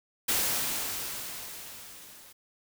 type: noise with level ramp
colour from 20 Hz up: white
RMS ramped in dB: -26 to -52 dBFS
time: 0.28-2.33 s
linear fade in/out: 10 ms
effects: none